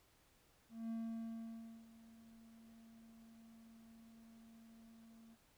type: tone with ADSR envelope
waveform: triangle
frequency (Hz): 226.8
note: A#3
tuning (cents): -47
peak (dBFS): -38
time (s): 0.69-5.37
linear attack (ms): 210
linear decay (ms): 950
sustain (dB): -19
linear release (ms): 44
effects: pink hiss -72 dBFS RMS until 5.57 s